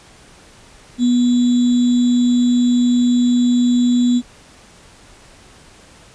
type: tone with sample-and-hold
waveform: sine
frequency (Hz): 244.1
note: B3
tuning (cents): -20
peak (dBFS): -11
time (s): 0.98-4.22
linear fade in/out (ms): 50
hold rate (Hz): 3675
effects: pink hiss -45 dBFS RMS until 6.14 s + resampled to 22050 Hz